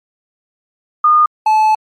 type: tone pair in turn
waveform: sine / triangle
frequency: 1221 / 866 Hz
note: D#6 / A5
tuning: -33 / -28 cents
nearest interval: tritone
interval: 595 cents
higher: first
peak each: -6 dBFS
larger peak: neither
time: 1.04-1.26 / 1.46-1.75 s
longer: second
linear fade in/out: 5 ms
effects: MP3 64 kbps